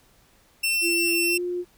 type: tone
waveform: sawtooth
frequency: 2699 Hz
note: E7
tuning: 40 cents sharp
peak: -18 dBFS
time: 0.63-1.38 s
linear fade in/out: 10 ms
type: tone with pitch glide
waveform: sine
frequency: 341.5 to 355.2 Hz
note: F4 to F4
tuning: -39 to +29 cents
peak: -25 dBFS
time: 0.81-1.65 s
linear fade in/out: 50 ms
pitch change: +68 cents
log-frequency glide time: 1.25-1.42 s
effects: pink hiss -59 dBFS RMS until 1.77 s